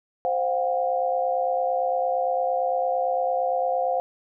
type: chord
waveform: sine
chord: C suspended fourth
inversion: none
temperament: equal with one note detuned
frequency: 523.3 / 715.2 / 784 Hz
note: C5 / F5 / G5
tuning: 0 / +41 / 0 cents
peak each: -25 / -24 / -30 dBFS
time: 0.25-4 s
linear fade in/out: 0 ms
effects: none